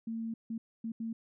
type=tone bursts at uneven times; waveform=sine; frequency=226.5 Hz; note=A#3; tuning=50 cents flat; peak=-34 dBFS; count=4; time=0.07-0.34 / 0.5-0.58 / 0.84-0.92 / 1-1.13 s; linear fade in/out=5 ms; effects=none